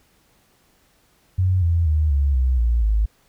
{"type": "tone with pitch steps", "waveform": "sine", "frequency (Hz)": [92.5, 84.33, 76.89, 70.1, 63.91, 58.27, 53.13], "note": ["F#2", "E2", "D#2", "C#2", "C2", "A#1", "G#1"], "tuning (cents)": [0, 40, -20, 20, -40, 0, 40], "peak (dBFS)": -15, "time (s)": [1.38, 3.06], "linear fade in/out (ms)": 10, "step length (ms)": 240, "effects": ["pink hiss -60 dBFS RMS until 3.28 s"]}